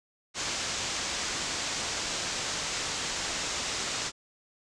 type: low-pass noise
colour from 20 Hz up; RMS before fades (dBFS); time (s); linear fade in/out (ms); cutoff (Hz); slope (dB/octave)
white; -33; 0.34-4.12; 50; 7600; 48
effects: none